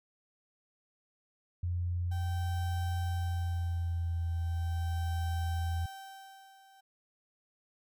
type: tone with pitch glide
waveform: sine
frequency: 87.9 to 83.74 Hz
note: F2 to E2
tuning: +12 to +28 cents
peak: -30 dBFS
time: 1.63-5.86 s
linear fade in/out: 5 ms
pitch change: -84 cents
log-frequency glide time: 2.98-4.31 s
type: tone with tremolo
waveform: 35% pulse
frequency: 777 Hz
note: G5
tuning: 16 cents flat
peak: -39 dBFS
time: 2.11-6.81 s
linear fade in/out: 10 ms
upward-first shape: sine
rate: 0.38 Hz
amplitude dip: 85%
effects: none